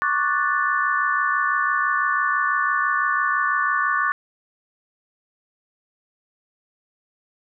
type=chord; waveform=sine; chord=D major seventh; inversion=third; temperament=equal; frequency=1108.7 / 1174.7 / 1480 / 1760 Hz; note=C#6 / D6 / F#6 / A6; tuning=0 / 0 / 0 / 0 cents; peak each=-24 dBFS; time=0.02-4.12 s; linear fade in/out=0 ms; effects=none